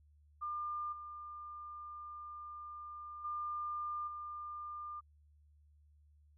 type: tone with level steps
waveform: sine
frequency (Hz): 1200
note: D6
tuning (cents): +37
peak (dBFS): -37 / -45 / -37 / -42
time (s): 0.41-5.01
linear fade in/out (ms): 20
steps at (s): 0.92 / 3.24 / 4.07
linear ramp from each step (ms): 10
effects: added 74 Hz sine -63 dBFS peak until 6.37 s